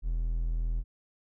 triangle tone, 41.24 Hz, E1, 2 cents sharp, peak -25 dBFS, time 0.02-0.84 s, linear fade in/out 50 ms, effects none

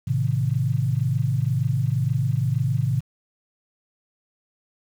sine chord, A diminished, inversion none, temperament just, 110 / 132 / 158.4 Hz, A2 / C3 / Eb3, 0 / +16 / +31 cents, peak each -24 / -22 / -27 dBFS, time 0.07-3.01 s, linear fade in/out 10 ms, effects 8-bit

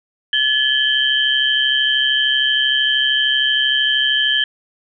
sine tone cluster, 1718 / 3051 / 3184 Hz, A6 / G7 / G7, -42 / -48 / +26 cents, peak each -18 dBFS, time 0.33-4.44 s, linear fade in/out 2 ms, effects none

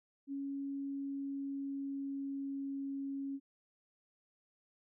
sine tone with pitch glide, 277.4 to 275.3 Hz, C#4 to C#4, +1 to -12 cents, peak -37 dBFS, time 0.27-3.4 s, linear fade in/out 50 ms, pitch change -13 cents, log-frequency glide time 0.72-2.84 s, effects none

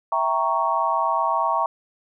sine chord, E diminished seventh, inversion none, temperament equal, 659.3 / 784 / 932.3 / 1108.7 Hz, E5 / G5 / Bb5 / Db6, 0 / 0 / 0 / 0 cents, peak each -26 / -27 / -23 / -23 dBFS, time 0.12-1.66 s, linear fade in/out 2 ms, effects none

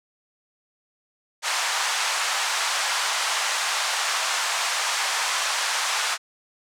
pink band-pass noise, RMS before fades -25 dBFS, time 1.42-6.18 s, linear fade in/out 50 ms, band 810 to 8600 Hz, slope 24 dB/octave, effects none

